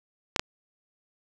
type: clicks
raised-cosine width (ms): 0.2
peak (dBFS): -6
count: 2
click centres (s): 0.362 / 0.395
effects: none